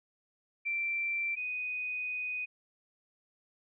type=tone pair in turn; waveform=sine; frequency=2349 / 2491 Hz; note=D7 / D#7; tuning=0 / +1 cents; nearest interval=minor second; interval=101 cents; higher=second; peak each=-30 / -33 dBFS; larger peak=first; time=0.65-1.36 / 1.36-2.46 s; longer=second; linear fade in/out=20 ms; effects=none